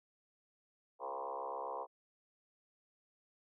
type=tone with frequency modulation; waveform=sine; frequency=740 Hz; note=F#5; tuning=in tune; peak=-38 dBFS; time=0.99-1.87 s; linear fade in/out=50 ms; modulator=67.8 Hz; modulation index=4.8; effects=high-pass 400 Hz 12 dB/octave